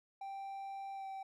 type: tone with pitch glide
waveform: triangle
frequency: 784 to 774.5 Hz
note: G5 to G5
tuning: 0 to -21 cents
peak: -40 dBFS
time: 0.21-1.23 s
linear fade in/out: 5 ms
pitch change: -21 cents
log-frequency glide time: 0.94-1.06 s
effects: none